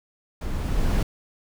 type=noise with level ramp; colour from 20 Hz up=brown; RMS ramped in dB=-29 to -19 dBFS; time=0.41-1.03 s; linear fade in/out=5 ms; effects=none